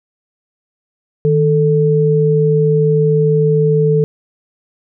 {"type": "tone pair together", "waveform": "sine", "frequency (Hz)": [155.56, 440], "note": ["D#3", "A4"], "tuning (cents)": [0, 0], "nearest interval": "octave + tritone", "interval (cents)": 1800, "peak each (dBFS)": -12, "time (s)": [1.25, 4.04], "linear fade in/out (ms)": 0, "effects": []}